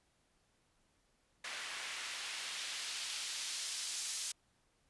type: noise with band-pass filter sweep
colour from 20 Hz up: white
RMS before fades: -42 dBFS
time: 1.44-4.32 s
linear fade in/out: 5 ms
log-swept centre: 1800 to 6100 Hz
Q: 0.92
effects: pink hiss -75 dBFS RMS until 4.89 s + resampled to 24000 Hz